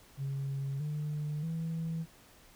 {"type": "tone with pitch steps", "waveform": "sine", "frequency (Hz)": [137.4, 149.84, 163.4], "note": ["C#3", "D3", "E3"], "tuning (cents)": [-15, 35, -15], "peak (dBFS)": -31, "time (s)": [0.17, 2.06], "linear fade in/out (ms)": 50, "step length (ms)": 630, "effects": ["tanh soft clip ceiling -30 dBFS", "pink hiss -59 dBFS RMS until 2.55 s"]}